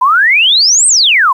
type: exponential two-way sweep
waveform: sine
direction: up then down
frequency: 971 to 8590 to 971 Hz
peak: -5 dBFS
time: 0.01-1.33 s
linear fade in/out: 10 ms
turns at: 0.87 s
effects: 7-bit